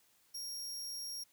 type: tone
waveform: sawtooth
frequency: 5588 Hz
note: F8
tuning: in tune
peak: -38 dBFS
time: 0.34-1.24 s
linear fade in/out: 10 ms
effects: white hiss -70 dBFS RMS until 1.32 s